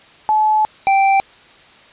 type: tone pair in turn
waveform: sine / square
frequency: 860 / 781.7 Hz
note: A5 / G5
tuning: -40 / -5 cents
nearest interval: major second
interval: 165 cents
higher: first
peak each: -11 dBFS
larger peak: neither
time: 0.29-0.65 / 0.87-1.2 s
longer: first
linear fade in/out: 0 ms
effects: white hiss -45 dBFS RMS until 1.92 s + resampled to 8000 Hz